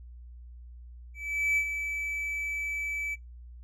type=tone with ADSR envelope; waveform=triangle; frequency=2305 Hz; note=D7; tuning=33 cents flat; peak=-21 dBFS; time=1.14-3.16 s; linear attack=430 ms; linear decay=71 ms; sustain=-8 dB; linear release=26 ms; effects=noise-tail reverb RT60 0.2 s tail -24 dB re dry + added 60 Hz sine -44 dBFS peak until 3.63 s